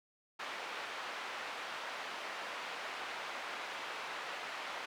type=band-pass noise; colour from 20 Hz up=pink; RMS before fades=-43 dBFS; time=0.39-4.86 s; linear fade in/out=10 ms; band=770 to 2900 Hz; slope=12 dB/octave; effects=none